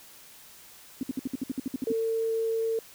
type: tone bursts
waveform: sine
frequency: 262.7 Hz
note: C4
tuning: 7 cents sharp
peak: -26 dBFS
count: 12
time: 1.01-1.922 s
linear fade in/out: 2 ms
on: 21 ms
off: 60 ms
type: tone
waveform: sine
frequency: 450.8 Hz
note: A4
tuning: 42 cents sharp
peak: -25 dBFS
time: 1.87-2.79 s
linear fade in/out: 2 ms
effects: white hiss -51 dBFS RMS until 2.94 s